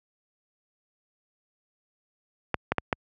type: clicks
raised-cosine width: 0.5 ms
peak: -8 dBFS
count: 4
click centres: 2.543 / 2.72 / 2.783 / 2.928 s
effects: high-pass 60 Hz 12 dB/octave